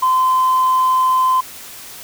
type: tone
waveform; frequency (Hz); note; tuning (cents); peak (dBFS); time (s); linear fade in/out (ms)
sine; 1030; C6; -28; -10; 0.02-1.41; 10
effects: tanh soft clip ceiling -8 dBFS + white hiss -35 dBFS RMS until 2.03 s